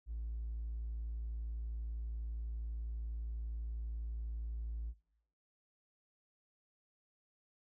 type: tone with hard clipping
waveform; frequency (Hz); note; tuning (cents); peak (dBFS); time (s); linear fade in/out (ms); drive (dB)
sine; 56.1; A1; +34; -39; 0.06-4.94; 50; 1
effects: noise-tail reverb RT60 0.7 s tail -20 dB re dry